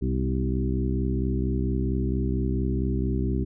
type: harmonic tone with a mistuned harmonic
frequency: 64.4 Hz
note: C2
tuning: 27 cents flat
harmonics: 1 / 2 / 3 / 4 / 5 / 6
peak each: -26 / -29 / -31 / -32 / -33 / -34 dBFS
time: 0.01-3.45 s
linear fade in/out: 20 ms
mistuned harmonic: 3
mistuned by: +50 cents
effects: none